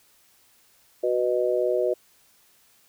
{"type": "chord", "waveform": "sine", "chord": "B major", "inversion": "second", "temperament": "just", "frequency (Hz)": [370.4, 493.9, 617.4], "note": ["F#4", "B4", "D#5"], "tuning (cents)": [2, 0, -14], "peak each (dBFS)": -25, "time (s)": [1.03, 1.94], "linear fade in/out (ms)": 10, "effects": ["white hiss -60 dBFS RMS until 2.88 s"]}